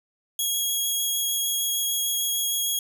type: tone with vibrato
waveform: 10% pulse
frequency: 3308 Hz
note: G#7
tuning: 8 cents flat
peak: -16 dBFS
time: 0.39-2.79 s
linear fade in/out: 2 ms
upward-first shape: triangle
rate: 6.6 Hz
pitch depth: 10 cents each way
effects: none